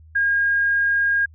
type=tone; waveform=sine; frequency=1624 Hz; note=G#6; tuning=39 cents flat; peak=-16 dBFS; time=0.15-1.26 s; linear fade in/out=10 ms; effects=added 79 Hz sine -44 dBFS peak until 1.34 s